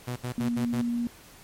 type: tone bursts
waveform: sawtooth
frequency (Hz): 123.47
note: B2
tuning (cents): 0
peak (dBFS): -26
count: 5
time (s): 0.07-0.819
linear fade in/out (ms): 10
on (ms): 93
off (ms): 71
type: tone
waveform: sine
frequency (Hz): 237.7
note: A#3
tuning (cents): +34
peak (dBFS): -25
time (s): 0.38-1.07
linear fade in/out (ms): 0
effects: pink hiss -51 dBFS RMS until 1.43 s + MP3 64 kbps